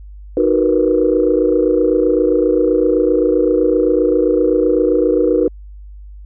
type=chord; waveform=sine; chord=B major seventh; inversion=first; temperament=equal; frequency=311.1 / 370 / 466.2 / 493.9 Hz; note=D#4 / F#4 / A#4 / B4; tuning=0 / 0 / 0 / 0 cents; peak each=-16 dBFS; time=0.37-5.48 s; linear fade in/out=2 ms; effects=tanh soft clip ceiling -1 dBFS + added 50 Hz sine -32 dBFS peak until 6.25 s